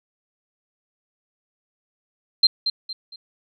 sine tone with echo, 4153 Hz, C8, 14 cents flat, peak -10 dBFS, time 2.43-2.47 s, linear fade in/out 5 ms, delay 230 ms, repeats 3, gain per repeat -9 dB, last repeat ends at 3.16 s, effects none

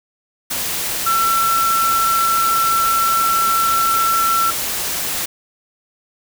sine tone in noise, 1343 Hz, E6, 32 cents sharp, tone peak -14 dBFS, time 1.06-4.51 s, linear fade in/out 10 ms, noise white, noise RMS -22 dBFS, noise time 0.5-5.26 s, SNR +5 dB, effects none

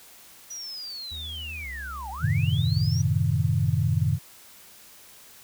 sine linear two-way sweep, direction down then up, 5890 to 750 to 5890 Hz, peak -34 dBFS, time 0.5-3.02 s, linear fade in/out 10 ms, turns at 2.1 s
triangle tone with vibrato, 72.6 Hz, D2, 19 cents flat, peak -35 dBFS, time 1.11-2.9 s, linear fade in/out 10 ms, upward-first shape square, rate 0.93 Hz, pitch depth 140 cents each way
sine chord, F# diminished seventh, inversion none, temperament equal, 92.5 / 110 / 130.81 / 155.56 Hz, F#2 / A2 / C3 / Eb3, 0 / 0 / 0 / 0 cents, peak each -26 dBFS, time 2.2-4.19 s, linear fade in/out 50 ms
effects white hiss -50 dBFS RMS until 5.43 s

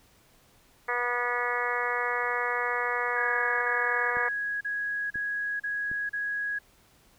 harmonic tone, 243.1 Hz, B3, 27 cents flat, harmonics 2 / 3 / 4 / 5 / 6 / 7 / 8 / 9, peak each -34 / -37 / -34 / -33 / -37 / -33 / -33 / -37 dBFS, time 0.88-4.29 s, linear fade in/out 10 ms
sine tone bursts, 1661.2 Hz, G#6, in tune, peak -28 dBFS, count 7, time 3.16-6.59 s, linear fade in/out 10 ms, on 460 ms, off 35 ms
clicks, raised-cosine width 3 ms, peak -31 dBFS, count 3, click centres 4.17 / 5.157 / 5.915 s
effects pink hiss -61 dBFS RMS until 7.18 s

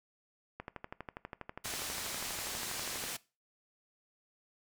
click train, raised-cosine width 0.5 ms, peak -26 dBFS, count 31, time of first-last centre 0.6-3.039 s, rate 12.3 Hz
white low-pass noise, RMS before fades -40 dBFS, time 1.64-3.17 s, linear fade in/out 10 ms, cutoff 9900 Hz, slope 12 dB/octave
effects noise-tail reverb RT60 0.3 s tail -20 dB re dry

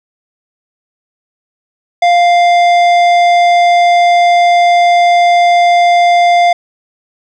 triangle tone with tanh clipping, 698.5 Hz, F5, in tune, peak -7 dBFS, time 2.02-6.53 s, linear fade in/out 5 ms, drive 17 dB, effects none

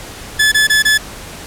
sawtooth tone bursts, 1725 Hz, A6, 35 cents flat, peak -5 dBFS, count 4, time 0.39-0.979 s, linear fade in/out 10 ms, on 130 ms, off 23 ms, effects pink hiss -31 dBFS RMS until 1.46 s + low-pass 12000 Hz 12 dB/octave

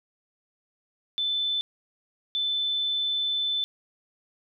sine tone bursts at uneven times, 3520 Hz, A7, in tune, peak -24 dBFS, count 2, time 1.18-1.61 / 2.35-3.64 s, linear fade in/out 0 ms, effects none

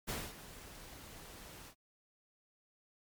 pink noise with ADSR envelope, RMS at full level -38 dBFS, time 0.07-1.75 s, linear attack 25 ms, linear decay 230 ms, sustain -14 dB, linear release 74 ms, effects MP3 96 kbps

